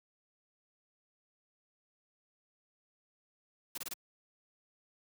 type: noise bursts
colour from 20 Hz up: white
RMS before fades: -40 dBFS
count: 4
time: 3.75-3.938 s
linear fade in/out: 5 ms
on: 29 ms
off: 24 ms
effects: high-pass 100 Hz 12 dB/octave